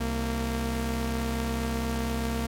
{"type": "tone pair together", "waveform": "sawtooth", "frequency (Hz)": [64.57, 230.1], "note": ["C2", "A#3"], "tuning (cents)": [-22, -22], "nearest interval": "octave + minor seventh", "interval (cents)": 2200, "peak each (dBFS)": -26, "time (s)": [0, 2.47], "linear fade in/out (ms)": 10, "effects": ["AAC 64 kbps"]}